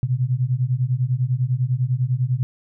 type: beating tone pair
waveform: sine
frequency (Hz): 121.7 / 131.7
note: B2 / C3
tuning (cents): -25 / +12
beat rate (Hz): 10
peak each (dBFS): -21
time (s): 0.03-2.43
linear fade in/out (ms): 0
effects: none